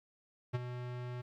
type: tone with ADSR envelope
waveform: square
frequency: 123.47 Hz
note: B2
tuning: in tune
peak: -30 dBFS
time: 0.53-1.22 s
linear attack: 20 ms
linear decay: 25 ms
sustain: -10 dB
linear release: 14 ms
effects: low-pass 3000 Hz 12 dB/octave + 12-bit